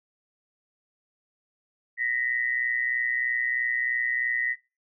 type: tone pair together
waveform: sine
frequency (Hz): 1864.7 / 1987.8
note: A#6 / B6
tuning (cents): 0 / +11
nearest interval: minor second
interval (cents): 111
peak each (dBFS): -27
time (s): 1.97-4.56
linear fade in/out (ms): 50
effects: noise-tail reverb RT60 0.3 s tail -22 dB re dry